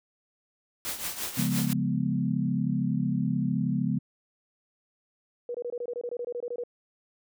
white noise with tremolo, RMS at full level -31 dBFS, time 0.85-1.73 s, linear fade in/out 0 ms, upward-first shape triangle, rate 5.8 Hz, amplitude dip 75%
sine chord, C# dominant seventh, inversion none, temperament equal, 138.59 / 174.61 / 207.7 / 246.9 Hz, C#3 / E#3 / G#3 / B3, 0 / 0 / 0 / 0 cents, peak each -30 dBFS, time 1.37-3.99 s, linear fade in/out 10 ms
sine tone bursts, 483.1 Hz, B4, 38 cents flat, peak -30 dBFS, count 15, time 5.49-6.637 s, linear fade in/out 2 ms, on 55 ms, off 23 ms
effects none

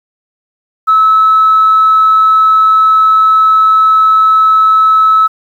sine tone, 1299 Hz, E6, 26 cents flat, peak -3 dBFS, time 0.87-5.28 s, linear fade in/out 20 ms, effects tanh soft clip ceiling 0 dBFS + 7-bit

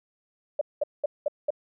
sine tone bursts, 586 Hz, D5, 4 cents flat, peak -21 dBFS, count 5, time 0.59-1.505 s, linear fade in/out 5 ms, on 23 ms, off 200 ms, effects none

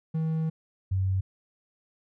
triangle / sine tone pair in turn, 159.8 / 95.02 Hz, D#3 / F#2, +47 / +47 cents, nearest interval major sixth, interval 900 cents, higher first, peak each -23 dBFS, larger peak neither, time 0.14-0.5 / 0.91-1.21 s, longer first, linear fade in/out 10 ms, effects none

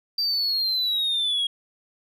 sine linear sweep, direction down, 4699 to 3270 Hz, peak -19 dBFS, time 0.18-1.47 s, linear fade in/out 5 ms, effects tanh soft clip ceiling -20 dBFS

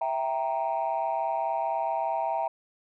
sine chord, E diminished, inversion none, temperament equal, 659.3 / 784 / 932.3 Hz, E5 / G5 / Bb5, 0 / 0 / 0 cents, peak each -29 dBFS, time 0.01-2.48 s, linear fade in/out 5 ms, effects tanh soft clip ceiling -20 dBFS

